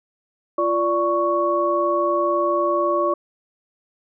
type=tone cluster; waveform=sine; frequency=345.9 / 584 / 1112 Hz; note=F4 / D5 / C#6; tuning=-17 / -10 / +5 cents; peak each=-23 / -21 / -21 dBFS; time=0.58-3.14 s; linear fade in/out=5 ms; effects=none